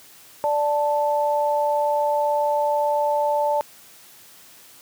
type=tone pair together; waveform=sine; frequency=587.3 / 880 Hz; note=D5 / A5; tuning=0 / 0 cents; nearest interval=perfect fifth; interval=700 cents; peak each=-21 dBFS; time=0.44-3.61 s; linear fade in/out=0 ms; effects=white hiss -48 dBFS RMS until 4.81 s + high-pass 80 Hz 12 dB/octave